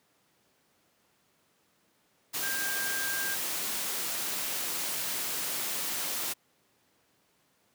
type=tone in noise; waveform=sine; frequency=1595 Hz; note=G6; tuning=30 cents sharp; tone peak=-33 dBFS; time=2.42-3.36 s; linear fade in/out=20 ms; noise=white; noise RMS=-33 dBFS; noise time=2.33-6.34 s; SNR=-3 dB; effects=pink hiss -69 dBFS RMS until 7.74 s + high-pass 150 Hz 12 dB/octave